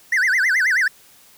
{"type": "tone with vibrato", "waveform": "triangle", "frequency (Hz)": 1760, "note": "A6", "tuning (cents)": 0, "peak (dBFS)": -13, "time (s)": [0.12, 0.88], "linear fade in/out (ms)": 5, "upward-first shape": "sine", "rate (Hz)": 9.3, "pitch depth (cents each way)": 300, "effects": ["white hiss -50 dBFS RMS until 1.37 s"]}